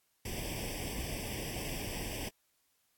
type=noise with comb filter; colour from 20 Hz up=pink; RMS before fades=-39 dBFS; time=0.25-2.29 s; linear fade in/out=5 ms; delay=0.37 ms; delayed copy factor=+0.95; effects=white hiss -75 dBFS RMS until 2.97 s + AAC 64 kbps